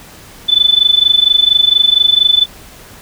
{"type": "tone with amplitude modulation", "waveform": "sine", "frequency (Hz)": 3500, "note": "A7", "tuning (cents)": -10, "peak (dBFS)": -3, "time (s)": [0.48, 2.46], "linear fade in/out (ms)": 20, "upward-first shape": "sine", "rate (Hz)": 24.3, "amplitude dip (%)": 90, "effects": ["pink hiss -37 dBFS RMS until 3.01 s"]}